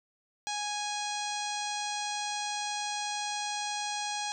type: harmonic tone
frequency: 829 Hz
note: G#5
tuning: 3 cents flat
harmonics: 1 / 2 / 3 / 4 / 5 / 6 / 7 / 8 / 9 / 10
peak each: -35 / -43 / -42 / -41 / -41 / -46 / -42 / -44 / -48 / -48 dBFS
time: 0.47-4.32 s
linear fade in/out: 0 ms
effects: none